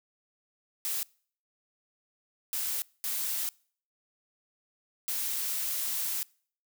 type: noise bursts at uneven times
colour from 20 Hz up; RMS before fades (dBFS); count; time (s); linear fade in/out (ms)
blue; -32; 4; 0.85-1.03 / 2.53-2.82 / 3.04-3.49 / 5.08-6.23; 0
effects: noise-tail reverb RT60 0.5 s tail -25 dB re dry